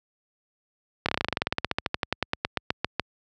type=slowing click train; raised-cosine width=0.3 ms; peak=-7 dBFS; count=28; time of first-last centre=1.06-2.997 s; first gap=26 ms; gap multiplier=1.07; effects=high-pass 60 Hz 12 dB/octave